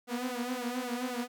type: tone with flanger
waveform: sawtooth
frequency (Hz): 246.9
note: B3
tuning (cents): 0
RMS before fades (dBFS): -35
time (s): 0.07-1.28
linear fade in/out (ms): 50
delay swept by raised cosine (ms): 1.4 to 5.7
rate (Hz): 3.8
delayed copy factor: +0.95
effects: none